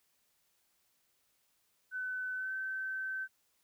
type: tone with pitch glide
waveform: sine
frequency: 1510 to 1539.9 Hz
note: F#6 to G6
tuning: +35 to -31 cents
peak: -35 dBFS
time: 1.91-3.28 s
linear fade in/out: 50 ms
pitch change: +34 cents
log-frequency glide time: 2.35-2.53 s
effects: white hiss -75 dBFS RMS until 3.63 s